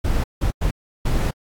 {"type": "noise bursts at uneven times", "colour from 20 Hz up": "brown", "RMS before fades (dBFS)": -19, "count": 4, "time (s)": [[0.04, 0.24], [0.41, 0.51], [0.61, 0.71], [1.05, 1.31]], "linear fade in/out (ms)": 10, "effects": ["AAC 64 kbps"]}